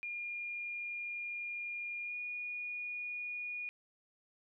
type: tone with pitch glide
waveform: sine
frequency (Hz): 2416 to 2447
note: D7 to D#7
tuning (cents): +48 to -29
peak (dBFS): -38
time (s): 0.03-3.69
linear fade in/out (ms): 0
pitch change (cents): +23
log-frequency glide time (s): 2.04-2.15
effects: none